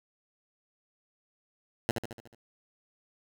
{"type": "tone with echo", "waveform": "10% pulse", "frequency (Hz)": 116.54, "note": "A#2", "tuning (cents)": 0, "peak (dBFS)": -17, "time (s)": [1.89, 1.91], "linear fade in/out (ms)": 0, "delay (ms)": 73, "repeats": 6, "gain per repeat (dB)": -5, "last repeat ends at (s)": 2.348, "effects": []}